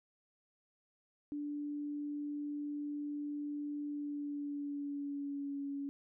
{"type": "tone with pitch glide", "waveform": "sine", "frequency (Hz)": [292.3, 280.6], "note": ["D4", "C#4"], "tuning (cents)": [-8, 21], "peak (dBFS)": -37, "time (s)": [1.32, 5.89], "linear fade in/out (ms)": 0, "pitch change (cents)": -71, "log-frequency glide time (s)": [3.87, 5.64], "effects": []}